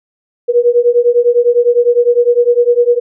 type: beating tone pair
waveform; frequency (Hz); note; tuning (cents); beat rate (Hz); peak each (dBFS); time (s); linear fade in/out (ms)
sine; 476.4 / 486.3; A#4 / B4; +38 / -27; 9.9; -10; 0.48-3; 20
effects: none